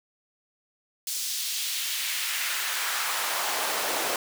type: noise with high-pass filter sweep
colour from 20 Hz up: pink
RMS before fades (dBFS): -29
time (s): 1.07-4.16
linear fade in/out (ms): 2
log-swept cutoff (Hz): 5200 to 480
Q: 1.2
effects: none